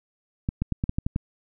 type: clicks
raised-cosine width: 5 ms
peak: -12 dBFS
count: 8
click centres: 0.489 / 0.62 / 0.723 / 0.839 / 0.894 / 0.985 / 1.065 / 1.161 s
effects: none